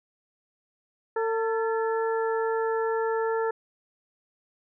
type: harmonic tone with a mistuned harmonic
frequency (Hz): 449.8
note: A4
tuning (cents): +38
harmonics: 1 / 2 / 3 / 4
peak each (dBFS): -25 / -31 / -35 / -37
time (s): 1.16-3.51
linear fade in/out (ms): 5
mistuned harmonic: 4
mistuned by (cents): -66
effects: none